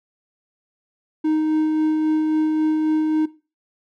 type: tone with tremolo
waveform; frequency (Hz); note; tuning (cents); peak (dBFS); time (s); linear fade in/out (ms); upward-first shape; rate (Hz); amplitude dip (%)
triangle; 311.1; D#4; 0; -14; 1.24-3.26; 10; sine; 3.7; 25
effects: noise-tail reverb RT60 0.3 s tail -17 dB re dry